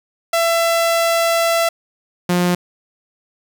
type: tone pair in turn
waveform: sawtooth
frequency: 670 / 177.46 Hz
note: E5 / F3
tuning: +28 / +28 cents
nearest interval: octave + major seventh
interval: 2300 cents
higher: first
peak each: -10 dBFS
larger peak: neither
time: 0.33-1.69 / 2.29-2.55 s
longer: first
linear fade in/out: 5 ms
effects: 8-bit